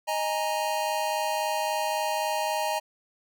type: chord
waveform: square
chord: D# suspended fourth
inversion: none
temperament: just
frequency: 622.3 / 829.7 / 933.4 Hz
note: D#5 / G#5 / A#5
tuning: 0 / -2 / +2 cents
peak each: -31 dBFS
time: 0.07-2.8 s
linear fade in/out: 20 ms
effects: none